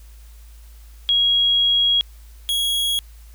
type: tone pair in turn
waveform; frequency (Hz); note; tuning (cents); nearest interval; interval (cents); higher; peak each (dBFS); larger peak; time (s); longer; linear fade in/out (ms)
sine / 45% pulse; 3300 / 3318; G#7 / G#7; -12 / -2; unison; 10; second; -14 / -18; first; 1.09-2.01 / 2.49-2.99; first; 0
effects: added 55 Hz sine -40 dBFS peak until 3.34 s + white hiss -54 dBFS RMS until 3.34 s